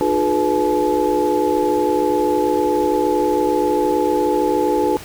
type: tone cluster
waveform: sine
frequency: 305 / 357.6 / 424.3 / 493 / 859 Hz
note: D#4 / F4 / G#4 / B4 / A5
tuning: -34 / +41 / +37 / -3 / -42 cents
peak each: -21 dBFS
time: 0.01-4.97 s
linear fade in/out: 0 ms
effects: pink hiss -36 dBFS RMS until 5.04 s